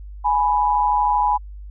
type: tone pair together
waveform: sine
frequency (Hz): 835 / 987.8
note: G#5 / B5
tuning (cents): +9 / 0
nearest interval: minor third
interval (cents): 291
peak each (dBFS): -18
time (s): 0.24-1.38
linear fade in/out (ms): 20
effects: added 50 Hz sine -33 dBFS peak until 1.7 s